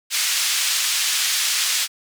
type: band-pass noise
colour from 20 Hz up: white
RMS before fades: -21 dBFS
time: 0.1-1.88 s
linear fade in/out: 50 ms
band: 2000 to 7000 Hz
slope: 12 dB/octave
effects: none

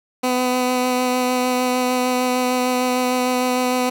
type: tone with vibrato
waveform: 15% pulse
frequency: 251.5 Hz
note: B3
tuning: 32 cents sharp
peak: -11 dBFS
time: 0.23-3.9 s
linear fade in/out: 10 ms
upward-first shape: sine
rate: 6.6 Hz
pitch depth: 12 cents each way
effects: none

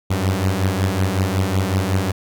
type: beating tone pair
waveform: sawtooth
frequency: 92.5 / 97.9 Hz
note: F#2 / G2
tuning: 0 / -2 cents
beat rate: 5.4 Hz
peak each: -16 dBFS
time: 0.1-2.12 s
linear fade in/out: 10 ms
effects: none

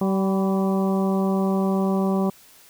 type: harmonic tone with a mistuned harmonic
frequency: 192.3 Hz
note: G3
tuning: 33 cents flat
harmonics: 1 / 2 / 3 / 4 / 5 / 6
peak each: -20 / -26 / -30 / -32 / -34 / -36 dBFS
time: 0.01-2.3 s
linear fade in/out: 5 ms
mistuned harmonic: 5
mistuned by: +50 cents
effects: white hiss -51 dBFS RMS until 2.69 s

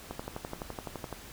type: click train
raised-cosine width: 1 ms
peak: -22 dBFS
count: 13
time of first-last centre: 0.11-1.127 s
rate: 11.8 Hz
effects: pink hiss -48 dBFS RMS until 1.32 s

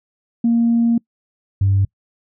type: tone pair in turn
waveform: sine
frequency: 233.1 / 98.01 Hz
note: A#3 / G2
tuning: 0 / 0 cents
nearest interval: octave + minor third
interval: 1500 cents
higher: first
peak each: -11 dBFS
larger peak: neither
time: 0.44-0.98 / 1.61-1.85 s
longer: first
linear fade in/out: 5 ms
effects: noise-tail reverb RT60 0.1 s tail -26 dB re dry + tanh soft clip ceiling -8 dBFS

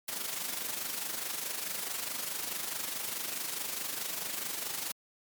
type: noise with amplitude modulation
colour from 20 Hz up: white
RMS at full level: -34 dBFS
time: 0.08-4.92 s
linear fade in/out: 5 ms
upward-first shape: sine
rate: 24.7 Hz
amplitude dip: 55%
effects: high-pass 150 Hz 12 dB/octave + MP3 96 kbps

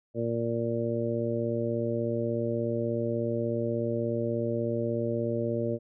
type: harmonic tone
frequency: 116.54 Hz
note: A#2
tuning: in tune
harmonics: 1 / 2 / 3 / 4 / 5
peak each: -33 / -33 / -33 / -33 / -33 dBFS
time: 0.14-5.79 s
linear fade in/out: 50 ms
effects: none

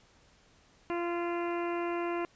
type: harmonic tone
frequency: 344.9 Hz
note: F4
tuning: 22 cents flat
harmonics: 1 / 2 / 3 / 4 / 5 / 6 / 7 / 8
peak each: -32 / -38 / -39 / -44 / -48 / -47 / -48 / -48 dBFS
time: 0.9-2.25 s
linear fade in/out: 0 ms
effects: pink hiss -63 dBFS RMS until 2.35 s + resampled to 16000 Hz

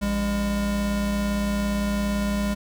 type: tone pair together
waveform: square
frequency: 56.91 / 202.8 Hz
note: A#1 / G#3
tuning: -41 / -41 cents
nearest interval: octave + minor seventh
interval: 2200 cents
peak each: -29 / -24 dBFS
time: 0.01-2.55 s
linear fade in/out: 20 ms
effects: none

